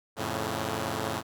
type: chord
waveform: 5% pulse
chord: F augmented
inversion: none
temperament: equal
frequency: 87.31 / 110 / 138.59 Hz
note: F2 / A2 / C#3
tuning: 0 / 0 / 0 cents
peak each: -24 / -21 / -24 dBFS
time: 0.16-1.23 s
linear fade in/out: 50 ms
effects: none